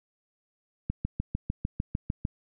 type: click train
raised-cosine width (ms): 5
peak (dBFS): -16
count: 10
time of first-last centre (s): 0.9-2.251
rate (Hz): 6.66
effects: none